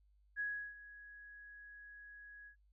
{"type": "tone with ADSR envelope", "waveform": "sine", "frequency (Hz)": 1668, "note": "G#6", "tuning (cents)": 7, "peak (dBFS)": -35, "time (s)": [0.36, 2.56], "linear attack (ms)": 40, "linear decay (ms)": 340, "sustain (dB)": -17, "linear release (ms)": 94, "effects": ["noise-tail reverb RT60 0.1 s tail -25 dB re dry", "added 50 Hz sine -67 dBFS peak until 2.72 s"]}